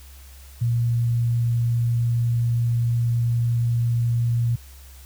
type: tone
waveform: sine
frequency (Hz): 118.2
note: A#2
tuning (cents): +24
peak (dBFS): -18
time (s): 0.61-4.56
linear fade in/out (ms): 10
effects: added 67 Hz sine -42 dBFS peak until 5.05 s + white hiss -50 dBFS RMS until 5.05 s